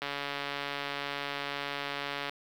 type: click train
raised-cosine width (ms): 0.3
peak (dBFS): -18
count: 324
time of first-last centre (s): 0.02-2.295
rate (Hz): 142
effects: high-pass 200 Hz 12 dB/octave + 8-bit